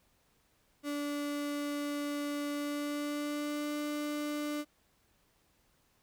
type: tone with pitch glide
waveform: 35% pulse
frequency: 289.9 to 296 Hz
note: D4 to D4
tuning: -22 to +14 cents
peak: -32 dBFS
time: 0.83-4.65 s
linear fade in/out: 50 ms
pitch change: +36 cents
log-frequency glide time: 2.52-3.77 s
effects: pink hiss -71 dBFS RMS until 6.02 s